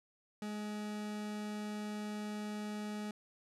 40% pulse tone, 210 Hz, G#3, 19 cents sharp, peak -38 dBFS, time 0.42-3.11 s, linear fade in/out 2 ms, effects low-pass 10000 Hz 12 dB/octave

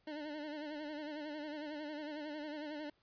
25% pulse tone with vibrato, 300.3 Hz, D4, 39 cents sharp, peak -38 dBFS, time 0.07-2.9 s, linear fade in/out 5 ms, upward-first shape sine, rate 11 Hz, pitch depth 63 cents each way, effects pink hiss -75 dBFS RMS until 3.02 s + resampled to 11025 Hz

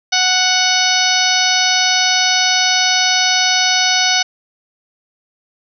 harmonic tone, 740 Hz, F#5, in tune, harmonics 1 / 2 / 3 / 4 / 5 / 6 / 7 / 8, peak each -20 / -20 / -20 / -20 / -20 / -20 / -20 / -20 dBFS, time 0.12-4.23 s, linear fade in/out 10 ms, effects none

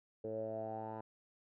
10% pulse tone with low-pass filter sweep, 110 Hz, A2, in tune, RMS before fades -42 dBFS, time 0.24-1.01 s, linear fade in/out 5 ms, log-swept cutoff 480 to 990 Hz, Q 7.6, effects none

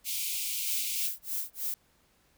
white high-pass noise, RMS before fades -33 dBFS, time 0.04-1.1 s, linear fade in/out 50 ms, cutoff 2200 Hz, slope 96 dB/octave
violet noise with tremolo, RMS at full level -32 dBFS, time 0.66-1.74 s, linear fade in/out 0 ms, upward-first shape sine, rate 3.2 Hz, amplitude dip 100%
effects pink hiss -67 dBFS RMS until 2.37 s

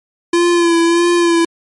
square tone with vibrato, 341 Hz, F4, 41 cents flat, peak -10 dBFS, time 0.33-1.45 s, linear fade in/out 5 ms, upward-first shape sine, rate 1.6 Hz, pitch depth 33 cents each way, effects MP3 48 kbps

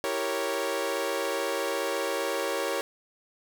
sawtooth chord, E diminished seventh, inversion none, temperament equal, 329.6 / 392 / 466.2 / 554.4 Hz, E4 / G4 / Bb4 / Db5, 0 / 0 / 0 / 0 cents, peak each -33 / -30 / -29 / -27 dBFS, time 0.04-2.81 s, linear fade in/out 0 ms, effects none

